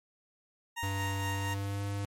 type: tone with tremolo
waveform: 20% pulse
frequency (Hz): 932.3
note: A#5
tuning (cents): 0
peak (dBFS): -29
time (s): 0.76-1.55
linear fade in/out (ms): 20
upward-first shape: sine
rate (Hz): 4.3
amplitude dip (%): 40
type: tone with pitch glide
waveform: square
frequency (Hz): 98 to 100.58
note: G2 to G2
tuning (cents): 0 to +45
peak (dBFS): -33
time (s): 0.83-2.05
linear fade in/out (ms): 0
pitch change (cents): +45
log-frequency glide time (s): 1.29-1.85
effects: MP3 64 kbps